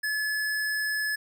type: tone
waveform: square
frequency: 1715 Hz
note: A6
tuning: 45 cents flat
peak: -27 dBFS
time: 0.03-1.16 s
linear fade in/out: 10 ms
effects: none